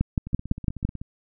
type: two click trains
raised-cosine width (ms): 5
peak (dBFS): -22 / -9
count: 13 / 6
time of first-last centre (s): 0.27-1.015 / 0.01-0.85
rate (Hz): 16.1 / 5.95
effects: none